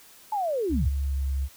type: linear sweep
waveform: sine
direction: down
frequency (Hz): 880 to 52.7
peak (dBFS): -24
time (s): 0.32-0.89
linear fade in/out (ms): 5
type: tone with pitch glide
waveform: sine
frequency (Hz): 69.3 to 68.19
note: C#2 to C#2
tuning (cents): 0 to -28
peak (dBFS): -24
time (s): 0.69-1.49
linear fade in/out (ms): 50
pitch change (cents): -28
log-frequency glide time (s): 1.08-1.14
effects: white hiss -52 dBFS RMS until 1.56 s